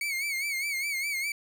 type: tone with vibrato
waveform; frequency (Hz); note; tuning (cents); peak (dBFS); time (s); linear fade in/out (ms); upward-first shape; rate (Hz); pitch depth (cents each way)
40% pulse; 2217; C#7; 0; -28; 0.01-1.32; 2; sine; 4.9; 92
effects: none